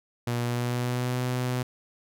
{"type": "tone with pitch glide", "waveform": "sawtooth", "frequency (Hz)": [120, 125.39], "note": ["B2", "B2"], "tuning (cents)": [-49, 27], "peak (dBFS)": -22, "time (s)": [0.27, 1.63], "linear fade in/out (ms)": 5, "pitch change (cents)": 76, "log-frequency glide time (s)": [0.39, 1.18], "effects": []}